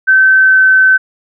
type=tone with pitch glide; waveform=sine; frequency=1539 to 1530.1 Hz; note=G6 to G6; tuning=-32 to -42 cents; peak=-4 dBFS; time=0.07-0.98 s; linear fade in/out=20 ms; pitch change=-10 cents; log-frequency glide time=0.39-0.61 s; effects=none